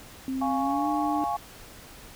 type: tone with pitch glide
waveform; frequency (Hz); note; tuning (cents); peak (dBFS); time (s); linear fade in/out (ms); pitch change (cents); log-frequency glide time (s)
sine; 264 to 299.8; C4 to D4; +16 to +36; -27; 0.28-1.24; 0; +220; 0.57-0.88
type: chord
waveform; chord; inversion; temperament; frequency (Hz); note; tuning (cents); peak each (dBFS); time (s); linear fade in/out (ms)
sine; Db major; first; equal; 698.5 / 830.6 / 1108.7; F5 / Ab5 / Db6; 0 / 0 / 0; -31 / -28 / -32; 0.41-1.37; 10
effects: pink hiss -47 dBFS RMS until 2.15 s